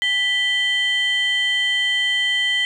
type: tone pair together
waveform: sine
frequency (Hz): 1975.5 / 3116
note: B6 / G7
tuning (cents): 0 / -11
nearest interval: minor sixth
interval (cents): 789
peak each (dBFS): -18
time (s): 0.02-2.65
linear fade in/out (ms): 0
effects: tanh soft clip ceiling -13 dBFS + 9-bit